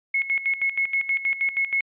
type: tone with tremolo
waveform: sine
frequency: 2182 Hz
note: C#7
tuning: 28 cents flat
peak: -19 dBFS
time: 0.14-1.81 s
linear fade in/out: 5 ms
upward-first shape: square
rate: 6.3 Hz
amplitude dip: 75%
effects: resampled to 8000 Hz